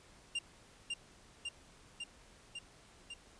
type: tone with echo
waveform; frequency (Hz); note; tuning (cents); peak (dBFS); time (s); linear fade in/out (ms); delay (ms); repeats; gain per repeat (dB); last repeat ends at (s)
45% pulse; 2794; F7; 0; -34; 0.35-0.39; 5; 550; 5; -2; 3.14
effects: pink hiss -61 dBFS RMS until 3.39 s + resampled to 22050 Hz